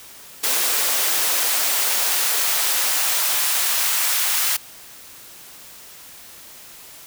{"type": "noise with high-pass filter sweep", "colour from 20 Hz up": "white", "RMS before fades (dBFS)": -20, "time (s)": [0.43, 4.57], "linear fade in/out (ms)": 10, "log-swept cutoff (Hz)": [370, 990], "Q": 0.78, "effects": ["white hiss -42 dBFS RMS until 7.06 s"]}